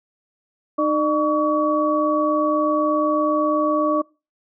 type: tone cluster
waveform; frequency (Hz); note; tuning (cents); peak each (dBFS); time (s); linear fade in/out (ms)
sine; 306.1 / 602 / 1132; D#4 / D5 / C#6; -28 / +43 / +36; -21; 0.78-4.02; 10
effects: noise-tail reverb RT60 0.3 s tail -23 dB re dry